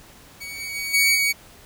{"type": "tone with level steps", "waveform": "sawtooth", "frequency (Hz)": 2249, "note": "C#7", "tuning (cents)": 24, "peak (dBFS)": [-29, -26, -23, -12, -15], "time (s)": [0.4, 1.33], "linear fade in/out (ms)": 20, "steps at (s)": [0.59, 0.74, 0.93, 1.14], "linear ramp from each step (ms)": 20, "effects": ["pink hiss -48 dBFS RMS until 1.65 s"]}